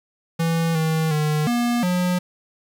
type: tone with pitch steps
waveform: square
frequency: 165.3 / 159.5 / 151.9 / 239.4 / 179.8 Hz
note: E3 / D#3 / D#3 / A#3 / F#3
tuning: +5 / +43 / -41 / +46 / -49 cents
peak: -19 dBFS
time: 0.39-2.19 s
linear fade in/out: 10 ms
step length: 360 ms
effects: 8-bit